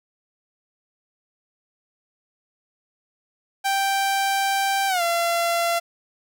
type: tone with pitch glide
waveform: sawtooth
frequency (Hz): 784 to 682.5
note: G5 to F5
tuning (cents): 0 to -40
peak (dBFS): -16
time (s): 3.64-5.8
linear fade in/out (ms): 20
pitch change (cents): -240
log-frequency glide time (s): 4.88-5.02
effects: none